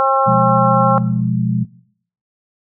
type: harmonic tone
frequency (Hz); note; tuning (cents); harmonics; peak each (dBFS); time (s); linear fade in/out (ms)
268.8; C4; +47; 2 / 3 / 4 / 5; -17 / -17 / -17 / -17; 0-0.98; 0
type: chord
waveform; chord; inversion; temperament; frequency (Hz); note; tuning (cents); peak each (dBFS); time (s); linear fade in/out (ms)
sine; F diminished; second; equal; 123.47 / 174.61 / 207.7; Cb3 / F3 / Ab3; 0 / 0 / 0; -18 / -19 / -19; 0.26-1.65; 20
effects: noise-tail reverb RT60 0.6 s tail -19 dB re dry